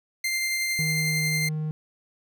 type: tone with tremolo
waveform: sawtooth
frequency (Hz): 2093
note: C7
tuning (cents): 0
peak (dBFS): -20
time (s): 0.24-1.49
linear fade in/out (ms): 5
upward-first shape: triangle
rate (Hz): 11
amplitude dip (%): 25
type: tone with pitch glide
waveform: triangle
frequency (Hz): 155.56 to 154.57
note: D#3 to D#3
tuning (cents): 0 to -11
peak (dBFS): -24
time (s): 0.79-1.71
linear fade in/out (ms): 0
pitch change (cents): -11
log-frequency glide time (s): 1.08-1.17
effects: none